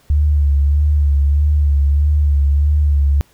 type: tone with vibrato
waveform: sine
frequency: 72.4 Hz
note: D2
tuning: 24 cents flat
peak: -10 dBFS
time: 0.1-3.21 s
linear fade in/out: 0 ms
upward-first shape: sine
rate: 1.6 Hz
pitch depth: 48 cents each way
effects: pink hiss -53 dBFS RMS until 3.33 s

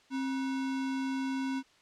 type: tone with sample-and-hold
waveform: sine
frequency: 266 Hz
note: C4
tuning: 29 cents sharp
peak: -30 dBFS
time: 0.1-1.63 s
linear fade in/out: 50 ms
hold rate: 1225 Hz
effects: white hiss -63 dBFS RMS until 1.81 s + low-pass 5000 Hz 12 dB/octave

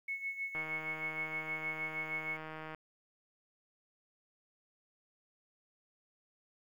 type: tone with tremolo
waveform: sine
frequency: 2200 Hz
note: C#7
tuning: 14 cents flat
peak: -34 dBFS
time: 0.08-2.37 s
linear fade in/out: 5 ms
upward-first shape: sine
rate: 6.4 Hz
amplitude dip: 70%
type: click train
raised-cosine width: 0.5 ms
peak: -30 dBFS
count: 346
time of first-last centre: 0.55-2.747 s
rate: 157 Hz
effects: 11-bit

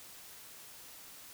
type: silence
effects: white hiss -52 dBFS RMS until 1.33 s

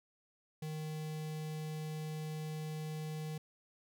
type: tone with notch filter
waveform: square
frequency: 155.1 Hz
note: D#3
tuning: 5 cents flat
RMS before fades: -41 dBFS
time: 0.62-3.38 s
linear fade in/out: 5 ms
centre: 1300 Hz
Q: 1.5
effects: none

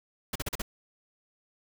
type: noise bursts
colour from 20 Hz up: pink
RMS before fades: -32 dBFS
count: 5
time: 0.33-0.62 s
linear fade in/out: 5 ms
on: 26 ms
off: 40 ms
effects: none

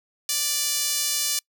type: tone with high-pass filter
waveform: sawtooth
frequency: 587.3 Hz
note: D5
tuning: in tune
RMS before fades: -25 dBFS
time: 0.29-1.39 s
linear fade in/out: 2 ms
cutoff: 5100 Hz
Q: 1
effects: noise-tail reverb RT60 0.1 s tail -26 dB re dry

